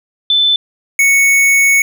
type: tone pair in turn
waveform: sine / square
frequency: 3520 / 2217 Hz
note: A7 / C#7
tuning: 0 / 0 cents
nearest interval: minor sixth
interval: 800 cents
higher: first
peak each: -8 dBFS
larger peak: neither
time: 0.3-0.56 / 0.99-1.82 s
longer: second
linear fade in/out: 2 ms
effects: none